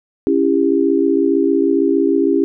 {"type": "chord", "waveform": "sine", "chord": "C# diminished", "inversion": "none", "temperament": "just", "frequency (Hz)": [277.2, 332.6, 399.1], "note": ["C#4", "E4", "G4"], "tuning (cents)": [0, 16, 31], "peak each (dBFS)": -16, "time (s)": [0.27, 2.44], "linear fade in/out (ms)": 0, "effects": []}